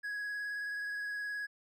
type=tone with vibrato; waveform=triangle; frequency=1666 Hz; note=G#6; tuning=5 cents sharp; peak=-34 dBFS; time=0.03-1.47 s; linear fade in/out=20 ms; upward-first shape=square; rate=19 Hz; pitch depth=11 cents each way; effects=none

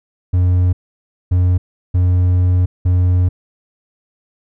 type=tone bursts at uneven times; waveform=triangle; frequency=90.1 Hz; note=F#2; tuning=45 cents flat; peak=-8 dBFS; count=4; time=0.33-0.73 / 1.31-1.58 / 1.94-2.66 / 2.85-3.29 s; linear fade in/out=10 ms; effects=none

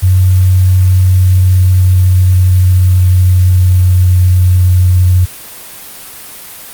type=tone with pitch glide; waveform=sine; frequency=92.5 to 90.7 Hz; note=F#2 to F#2; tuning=0 to -34 cents; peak=-4 dBFS; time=0.02-5.26 s; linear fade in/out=20 ms; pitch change=-34 cents; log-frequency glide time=0.97-4.18 s; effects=white hiss -29 dBFS RMS until 6.73 s + Opus 32 kbps

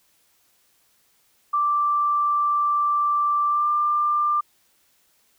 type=tone with pitch glide; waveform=sine; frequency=1174 to 1190.4 Hz; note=D6 to D6; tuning=-1 to +23 cents; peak=-18 dBFS; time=1.53-4.41 s; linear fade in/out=10 ms; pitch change=+24 cents; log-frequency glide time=3.48-3.68 s; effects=white hiss -63 dBFS RMS until 5.38 s

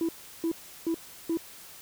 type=tone bursts; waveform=sine; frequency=330.4 Hz; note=E4; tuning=4 cents sharp; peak=-23 dBFS; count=4; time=0.01-1.372 s; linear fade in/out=2 ms; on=78 ms; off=350 ms; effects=tanh soft clip ceiling -23 dBFS + white hiss -48 dBFS RMS until 1.81 s

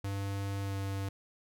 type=tone with pitch glide; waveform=square; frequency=99 to 97.98 Hz; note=G2 to G2; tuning=+18 to 0 cents; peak=-34 dBFS; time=0.04-1.09 s; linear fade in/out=5 ms; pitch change=-18 cents; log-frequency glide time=0.62-0.75 s; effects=none

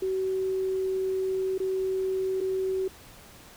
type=tone with dropouts; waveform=sine; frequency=378.7 Hz; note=F#4; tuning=40 cents sharp; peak=-25 dBFS; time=0.02-2.88 s; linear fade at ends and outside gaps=5 ms; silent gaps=1.58-1.6 / 2.406-2.411 s; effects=pink hiss -50 dBFS RMS until 3.56 s

